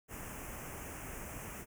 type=band-stop noise; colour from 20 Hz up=pink; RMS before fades=-45 dBFS; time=0.08-1.66 s; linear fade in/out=50 ms; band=2800 to 6000 Hz; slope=48 dB/octave; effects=none